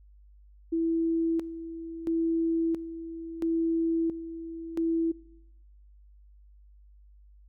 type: tone with tremolo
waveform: sine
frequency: 329.6 Hz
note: E4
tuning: in tune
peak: -24 dBFS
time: 0.72-5.12 s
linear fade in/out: 10 ms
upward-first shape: square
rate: 0.74 Hz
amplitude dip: 75%
effects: noise-tail reverb RT60 0.9 s tail -21 dB re dry + added 50 Hz sine -52 dBFS peak until 7.48 s